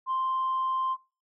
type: tone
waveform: sine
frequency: 1046.5 Hz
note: C6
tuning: in tune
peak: -24 dBFS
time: 0.06-0.97 s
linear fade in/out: 50 ms
effects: noise-tail reverb RT60 0.4 s tail -25 dB re dry + tanh soft clip ceiling -22 dBFS